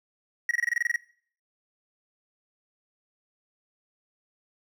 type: tone bursts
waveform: triangle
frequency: 1900 Hz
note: A#6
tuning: 33 cents sharp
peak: -20 dBFS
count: 11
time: 0.49-0.96 s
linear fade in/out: 2 ms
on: 20 ms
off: 25 ms
effects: noise-tail reverb RT60 0.5 s tail -20 dB re dry